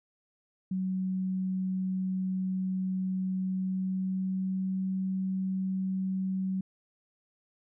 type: tone with pitch glide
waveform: sine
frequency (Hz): 187.3 to 189.15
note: F#3 to F#3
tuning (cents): +21 to +38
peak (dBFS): -28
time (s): 0.71-6.61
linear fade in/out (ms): 5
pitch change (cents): +17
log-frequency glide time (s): 3.36-4.87
effects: none